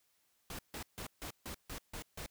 pink noise bursts, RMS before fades -44 dBFS, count 8, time 0.5-2.262 s, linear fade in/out 2 ms, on 89 ms, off 150 ms, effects white hiss -75 dBFS RMS until 2.3 s

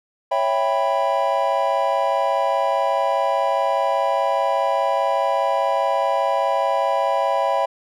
triangle chord, C# half-diminished seventh, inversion none, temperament equal with one note detuned, 554.4 / 659.3 / 790.8 / 987.8 Hz, C#5 / E5 / G5 / B5, 0 / 0 / +15 / 0 cents, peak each -21 dBFS, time 0.31-7.66 s, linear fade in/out 10 ms, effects none

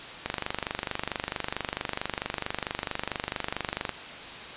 click train, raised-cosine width 0.3 ms, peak -12 dBFS, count 90, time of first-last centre 0.26-3.893 s, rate 24.5 Hz, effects white hiss -40 dBFS RMS until 4.56 s + resampled to 8000 Hz

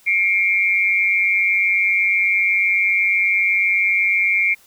sine tone pair together, 2151 / 2343 Hz, C7 / D7, +47 / -5 cents, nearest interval minor second, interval 148 cents, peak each -17 dBFS, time 0.06-4.55 s, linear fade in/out 20 ms, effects white hiss -52 dBFS RMS until 4.66 s

